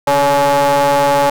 45% pulse ring-modulated tone, 143.1 Hz, D3, 45 cents flat, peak -7 dBFS, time 0.07-1.3 s, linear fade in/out 5 ms, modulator 709 Hz, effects none

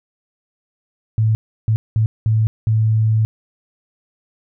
sine tone bursts at uneven times, 110 Hz, A2, in tune, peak -12 dBFS, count 5, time 1.18-1.35 / 1.68-1.76 / 1.96-2.06 / 2.26-2.47 / 2.67-3.25 s, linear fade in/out 0 ms, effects none

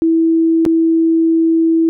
sine tone with dropouts, 327.1 Hz, E4, 13 cents flat, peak -9 dBFS, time 0.02-1.89 s, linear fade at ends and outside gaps 0 ms, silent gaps 0.652-0.662 s, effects none

